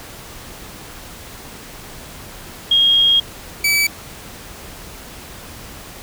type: tone pair in turn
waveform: sine / sawtooth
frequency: 3256 / 2297 Hz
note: G#7 / D7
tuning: -35 / -39 cents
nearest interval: tritone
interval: 604 cents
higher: first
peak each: -10 dBFS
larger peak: neither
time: 2.71-3.2 / 3.64-3.87 s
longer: first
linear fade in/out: 5 ms
effects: pink hiss -36 dBFS RMS until 6.02 s